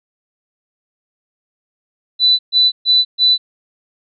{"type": "tone bursts", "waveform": "sine", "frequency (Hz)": 3986, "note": "B7", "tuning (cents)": 15, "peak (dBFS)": -8, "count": 4, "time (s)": [2.19, 3.38], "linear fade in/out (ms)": 50, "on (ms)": 200, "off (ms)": 130, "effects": []}